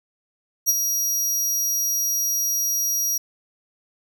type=tone with ADSR envelope; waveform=sawtooth; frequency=5740 Hz; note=F8; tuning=47 cents sharp; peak=-11 dBFS; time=0.66-3.18 s; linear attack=33 ms; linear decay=31 ms; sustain=-7 dB; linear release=7 ms; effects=none